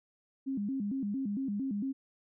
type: tone with vibrato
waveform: sine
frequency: 234.1 Hz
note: A#3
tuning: 8 cents sharp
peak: -31 dBFS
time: 0.46-1.93 s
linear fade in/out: 20 ms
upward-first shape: square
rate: 4.4 Hz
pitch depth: 240 cents each way
effects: none